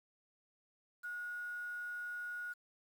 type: tone with quantisation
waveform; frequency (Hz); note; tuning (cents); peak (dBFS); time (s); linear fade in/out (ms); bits
sine; 1448; F#6; -38; -40; 1.03-2.54; 20; 10
effects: none